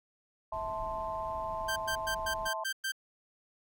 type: noise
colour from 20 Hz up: brown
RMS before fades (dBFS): -47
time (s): 0.52-2.49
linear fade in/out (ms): 20
type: chord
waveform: sine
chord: A minor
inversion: second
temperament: equal with one note detuned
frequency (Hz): 651.3 / 880 / 1046.5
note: E5 / A5 / C6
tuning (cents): -21 / 0 / 0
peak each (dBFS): -38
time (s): 0.52-2.64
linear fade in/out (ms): 5
type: tone bursts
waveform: sawtooth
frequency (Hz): 1568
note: G6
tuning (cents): 0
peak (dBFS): -28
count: 7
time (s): 1.68-2.921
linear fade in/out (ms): 10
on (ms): 83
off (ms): 110
effects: none